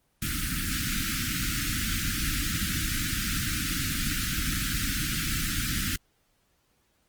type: band-stop noise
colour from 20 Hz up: pink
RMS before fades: -29 dBFS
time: 0.22-5.96 s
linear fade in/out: 2 ms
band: 320 to 1300 Hz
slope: 96 dB/octave
effects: pink hiss -70 dBFS RMS until 7.08 s + Opus 24 kbps